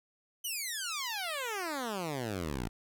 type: exponential sweep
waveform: 10% pulse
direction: down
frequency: 3069 to 52.6 Hz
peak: -26 dBFS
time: 0.44-2.69 s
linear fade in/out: 10 ms
effects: none